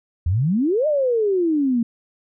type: exponential two-way sweep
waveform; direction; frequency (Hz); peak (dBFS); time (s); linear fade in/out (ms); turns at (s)
sine; up then down; 78 to 626 to 226.2; -16; 0.26-1.83; 5; 0.87
effects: none

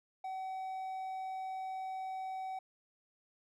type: tone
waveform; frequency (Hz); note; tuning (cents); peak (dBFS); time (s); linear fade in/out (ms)
triangle; 758; F#5; +42; -36; 0.24-2.59; 5
effects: none

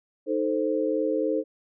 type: chord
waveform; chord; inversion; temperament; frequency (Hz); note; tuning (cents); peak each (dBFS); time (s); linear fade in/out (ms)
sine; A diminished; second; equal; 311.1 / 440 / 523.3; Eb4 / A4 / C5; 0 / 0 / 0; -27; 0.26-1.44; 50
effects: none

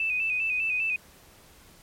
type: tone with vibrato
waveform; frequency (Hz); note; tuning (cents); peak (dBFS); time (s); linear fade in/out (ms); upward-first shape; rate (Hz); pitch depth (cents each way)
sine; 2569; E7; -45; -24; 0-0.96; 2; square; 5; 50
effects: pink hiss -54 dBFS RMS until 1.82 s + MP3 64 kbps

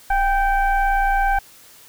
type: tone with frequency modulation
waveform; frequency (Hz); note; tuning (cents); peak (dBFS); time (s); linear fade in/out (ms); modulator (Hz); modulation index
sine; 792; G5; +18; -15; 0.1-1.39; 5; 763; 0.95
effects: white hiss -47 dBFS RMS until 1.88 s

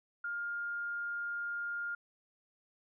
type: tone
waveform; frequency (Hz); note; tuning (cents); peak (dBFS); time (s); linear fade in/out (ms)
sine; 1410; F6; +16; -35; 0.24-1.95; 5
effects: none

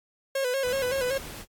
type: tone with vibrato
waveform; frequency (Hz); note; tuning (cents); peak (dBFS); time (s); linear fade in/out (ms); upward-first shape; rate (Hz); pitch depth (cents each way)
45% pulse; 520; C5; -11; -25; 0.35-1.18; 5; square; 5.3; 74
type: noise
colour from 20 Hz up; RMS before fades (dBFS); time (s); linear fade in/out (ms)
pink; -41; 0.63-1.46; 50
effects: AAC 64 kbps

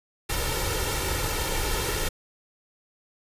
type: noise with comb filter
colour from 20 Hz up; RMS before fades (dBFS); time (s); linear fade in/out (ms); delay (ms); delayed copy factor
pink; -27; 0.29-2.09; 10; 2.2; +0.7
effects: resampled to 32000 Hz

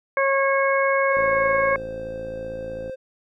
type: harmonic tone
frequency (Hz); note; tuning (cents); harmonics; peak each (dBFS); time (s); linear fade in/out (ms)
546; C#5; -26; 1 / 2 / 3 / 4; -20 / -23 / -25 / -26; 0.17-1.76; 2
type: tone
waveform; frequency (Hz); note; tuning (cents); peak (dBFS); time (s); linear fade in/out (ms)
triangle; 523.3; C5; 0; -28; 1.1-2.96; 20
type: click train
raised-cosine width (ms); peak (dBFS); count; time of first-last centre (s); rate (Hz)
2; -24; 97; 1.17-2.897; 55.6
effects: none

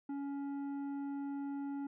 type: tone with tanh clipping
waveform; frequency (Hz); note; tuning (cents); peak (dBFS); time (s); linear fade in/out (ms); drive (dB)
sine; 280.4; C#4; +20; -39; 0.09-1.87; 5; 9
effects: none

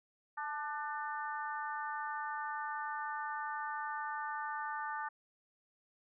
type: harmonic tone with a mistuned harmonic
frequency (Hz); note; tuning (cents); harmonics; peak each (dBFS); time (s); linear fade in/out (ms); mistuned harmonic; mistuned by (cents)
298.9; D4; +31; 3 / 4 / 5 / 6; -40 / -42 / -44 / -46; 0.37-5.09; 10; 3; -38
effects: none

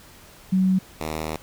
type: tone pair in turn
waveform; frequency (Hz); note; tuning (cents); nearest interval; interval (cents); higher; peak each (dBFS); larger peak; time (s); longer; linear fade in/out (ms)
sine / 5% pulse; 187.7 / 78.51; F#3 / D#2; +25 / +16; octave + minor third; 1509; first; -16 / -16; neither; 0.52-0.79 / 1-1.37; second; 10
effects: pink hiss -48 dBFS RMS until 1.42 s

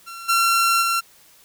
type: tone with level steps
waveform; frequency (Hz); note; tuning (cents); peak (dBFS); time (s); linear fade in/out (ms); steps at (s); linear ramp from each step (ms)
sawtooth; 1363; F6; -43; -30 / -12 / -15; 0.06-1.01; 20; 0.28 / 0.81; 20
effects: white hiss -52 dBFS RMS until 1.44 s

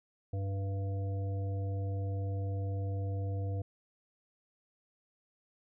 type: harmonic tone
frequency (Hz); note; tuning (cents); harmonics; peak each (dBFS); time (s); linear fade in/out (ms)
98; G2; 0; 1 / 3 / 5 / 7; -32 / -47 / -45 / -49; 0.33-3.62; 5
effects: none

